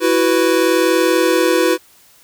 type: chord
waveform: square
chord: E suspended second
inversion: none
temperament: equal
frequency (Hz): 329.6 / 370 / 493.9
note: E4 / F#4 / B4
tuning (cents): 0 / 0 / 0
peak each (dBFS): -17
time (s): 0-1.78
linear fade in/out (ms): 50
effects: white hiss -49 dBFS RMS until 2.23 s